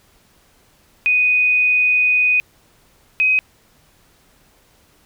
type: tone pair in turn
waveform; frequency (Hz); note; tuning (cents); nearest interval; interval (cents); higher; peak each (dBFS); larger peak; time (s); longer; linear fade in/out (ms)
sine; 2489 / 2521; D#7 / D#7; 0 / +22; unison; 22; second; -12; neither; 1.06-2.4 / 3.2-3.39; first; 0
effects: pink hiss -55 dBFS RMS until 5.05 s